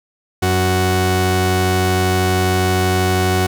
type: tone pair together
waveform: sawtooth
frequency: 92.6 / 370.4 Hz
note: F#2 / F#4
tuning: +2 / +2 cents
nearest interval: 2 octaves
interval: 2400 cents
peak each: -12 / -12 dBFS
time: 0.42-3.47 s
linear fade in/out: 10 ms
effects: none